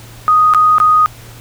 sine tone with dropouts, 1244.5 Hz, D#6, in tune, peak -6 dBFS, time 0.28-1.06 s, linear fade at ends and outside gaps 0 ms, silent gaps 0.537-0.547 / 0.783-0.801 s, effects added 116 Hz sine -36 dBFS peak until 1.4 s + pink hiss -38 dBFS RMS until 1.4 s

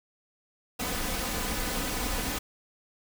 pink noise with comb filter, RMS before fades -31 dBFS, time 0.79-2.39 s, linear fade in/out 10 ms, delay 4 ms, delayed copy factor +0.55, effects none

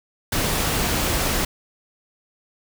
pink noise, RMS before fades -22 dBFS, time 0.32-1.45 s, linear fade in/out 5 ms, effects none

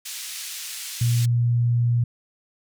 white band-pass noise, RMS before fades -34 dBFS, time 0.05-1.26 s, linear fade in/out 10 ms, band 2400 to 9600 Hz, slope 12 dB/octave
sine tone, 119.4 Hz, A#2, 42 cents sharp, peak -17 dBFS, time 1.01-2.04 s, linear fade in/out 5 ms
effects none

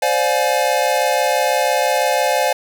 square tone cluster, 521 / 587 / 712 / 843 Hz, C5 / D5 / F5 / G#5, -7 / -1 / +33 / +26 cents, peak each -21 dBFS, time 0.02-2.53 s, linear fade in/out 5 ms, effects none

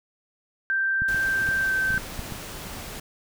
sine tone with pitch glide, 1568 to 1550.9 Hz, G6 to G6, 0 to -19 cents, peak -21 dBFS, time 0.7-1.98 s, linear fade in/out 0 ms, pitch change -19 cents, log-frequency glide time 1.59-1.73 s
clicks, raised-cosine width 5 ms, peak -21 dBFS, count 8, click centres 1.02 / 1.146 / 1.489 / 1.905 / 1.943 / 1.976 / 2.193 / 2.323 s
pink noise, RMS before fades -37 dBFS, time 1.08-3 s, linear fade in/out 5 ms
effects none

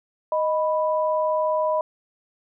sine tone pair together, 622.3 / 987.8 Hz, D#5 / B5, 0 / 0 cents, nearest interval minor sixth, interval 800 cents, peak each -21 / -24 dBFS, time 0.32-1.81 s, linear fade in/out 2 ms, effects none

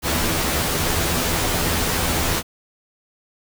pink noise with comb filter, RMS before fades -21 dBFS, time 0.02-2.43 s, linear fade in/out 50 ms, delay 12 ms, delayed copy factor +0.6, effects none

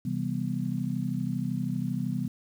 sine chord, C major seventh, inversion none, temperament just, 130.81 / 163.52 / 196.22 / 245.3 Hz, C3 / E3 / G3 / B3, 0 / -14 / +2 / -12 cents, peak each -33 dBFS, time 0.05-2.28 s, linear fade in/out 5 ms, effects 9-bit

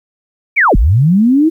sine linear two-way sweep, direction down then up, 2437 to 34.45 to 331.4 Hz, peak -6 dBFS, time 0.56-1.5 s, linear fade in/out 20 ms, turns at 0.76 s, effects 8-bit

